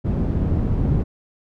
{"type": "low-pass noise", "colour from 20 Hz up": "white", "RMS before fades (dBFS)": -20, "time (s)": [0.04, 1.04], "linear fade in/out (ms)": 20, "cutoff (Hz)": 150, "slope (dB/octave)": 12, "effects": []}